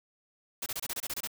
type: noise bursts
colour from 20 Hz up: white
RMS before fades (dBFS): -35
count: 10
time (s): 0.62-1.274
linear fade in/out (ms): 5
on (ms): 42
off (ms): 26
effects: none